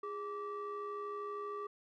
triangle ring-modulated tone, 375.8 Hz, F#4, 27 cents sharp, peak -34 dBFS, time 0.03-1.67 s, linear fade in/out 5 ms, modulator 788 Hz, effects none

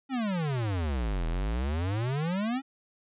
square exponential two-way sweep, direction down then up, 277.6 to 39.35 to 277.6 Hz, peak -28 dBFS, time 0.09-2.62 s, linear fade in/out 50 ms, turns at 1.27 s, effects resampled to 8000 Hz

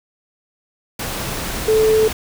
sine tone in noise, 436.8 Hz, A4, 13 cents flat, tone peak -11 dBFS, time 1.68-2.08 s, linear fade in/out 5 ms, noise pink, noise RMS -25 dBFS, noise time 0.99-2.13 s, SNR +11 dB, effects none

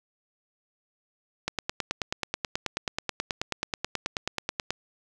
click train, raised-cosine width 0.2 ms, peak -10 dBFS, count 31, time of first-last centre 1.48-4.706 s, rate 9.3 Hz, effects none

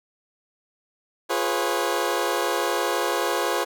20% pulse chord, C# dominant seventh, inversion first, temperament equal with one note detuned, 349.2 / 415.3 / 493.9 / 545.8 Hz, E#4 / G#4 / B4 / C#5, 0 / 0 / 0 / -27 cents, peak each -23 dBFS, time 1.29-3.65 s, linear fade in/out 20 ms, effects none

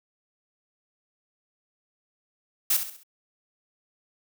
blue noise with echo, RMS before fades -22 dBFS, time 2.7-2.77 s, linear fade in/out 5 ms, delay 66 ms, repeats 4, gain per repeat -8 dB, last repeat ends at 3.034 s, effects none

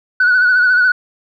sine tone with vibrato, 1480 Hz, F#6, in tune, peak -7 dBFS, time 0.2-0.92 s, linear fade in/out 5 ms, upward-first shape sine, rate 14 Hz, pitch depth 45 cents each way, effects tanh soft clip ceiling -6 dBFS

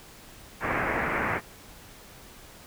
white low-pass noise, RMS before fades -28 dBFS, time 0.6-1.41 s, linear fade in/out 50 ms, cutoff 2200 Hz, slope 48 dB/octave, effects pink hiss -49 dBFS RMS until 2.66 s

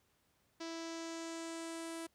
sawtooth tone with low-pass filter sweep, 329.6 Hz, E4, in tune, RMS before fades -44 dBFS, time 0.6-2.07 s, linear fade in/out 10 ms, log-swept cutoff 5400 to 10000 Hz, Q 2.5, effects pink hiss -75 dBFS RMS until 2.14 s + high-pass 60 Hz 12 dB/octave

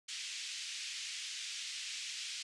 pink band-pass noise, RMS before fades -43 dBFS, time 0.08-2.43 s, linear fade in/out 10 ms, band 2400 to 7300 Hz, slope 24 dB/octave, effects resampled to 24000 Hz

